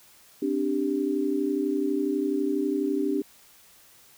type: chord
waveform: sine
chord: C suspended second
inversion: none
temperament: equal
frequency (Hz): 261.6 / 293.7 / 392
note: C4 / D4 / G4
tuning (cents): 0 / 0 / 0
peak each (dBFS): -30 / -26 / -28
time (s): 0.42-3.22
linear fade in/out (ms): 5
effects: white hiss -55 dBFS RMS until 4.17 s